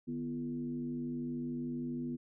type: tone with frequency modulation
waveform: sine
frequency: 246.9 Hz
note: B3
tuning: in tune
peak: -35 dBFS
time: 0.07-2.17 s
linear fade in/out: 20 ms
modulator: 93.1 Hz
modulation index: 0.75
effects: none